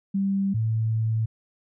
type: tone pair in turn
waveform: sine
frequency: 196 / 111.28 Hz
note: G3 / A2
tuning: 0 / +20 cents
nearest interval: minor seventh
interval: 980 cents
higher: first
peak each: -21 dBFS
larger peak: neither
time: 0.14-0.54 / 0.54-1.26 s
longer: second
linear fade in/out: 10 ms
effects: none